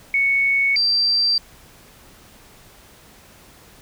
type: tone pair in turn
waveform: sine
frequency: 2217 / 4698 Hz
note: C#7 / D8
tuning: 0 / 0 cents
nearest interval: octave + minor second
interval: 1300 cents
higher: second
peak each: -15 dBFS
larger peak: neither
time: 0.14-0.76 / 0.76-1.38 s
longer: neither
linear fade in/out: 2 ms
effects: pink hiss -48 dBFS RMS until 3.81 s